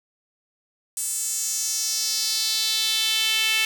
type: tone with high-pass filter sweep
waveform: sawtooth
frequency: 439.5 Hz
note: A4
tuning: 2 cents flat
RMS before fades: -24 dBFS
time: 0.97-3.65 s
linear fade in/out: 2 ms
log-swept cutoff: 8400 to 2600 Hz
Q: 3
effects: none